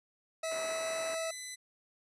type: tone with pitch glide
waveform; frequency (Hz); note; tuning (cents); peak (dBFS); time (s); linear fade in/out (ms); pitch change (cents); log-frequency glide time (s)
40% pulse; 646 to 650.9; E5 to E5; -35 to -22; -33; 0.43-1.31; 5; +13; 0.63-1.07
type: tone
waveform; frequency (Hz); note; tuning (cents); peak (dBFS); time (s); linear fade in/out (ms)
5% pulse; 2007; B6; +27; -29; 0.43-1.56; 20
type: low-pass noise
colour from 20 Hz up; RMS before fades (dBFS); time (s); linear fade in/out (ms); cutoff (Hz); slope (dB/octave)
pink; -43; 0.51-1.15; 5; 2600; 48
effects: high-pass 400 Hz 12 dB/octave + resampled to 22050 Hz